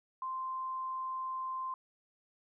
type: tone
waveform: sine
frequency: 1043 Hz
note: C6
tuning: 6 cents flat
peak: -35 dBFS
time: 0.22-1.74 s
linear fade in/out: 2 ms
effects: none